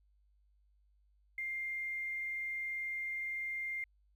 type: tone with quantisation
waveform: sine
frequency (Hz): 2107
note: C7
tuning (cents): +12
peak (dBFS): -36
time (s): 1.38-3.84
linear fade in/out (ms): 2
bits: 11
effects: added 50 Hz sine -67 dBFS peak until 4.15 s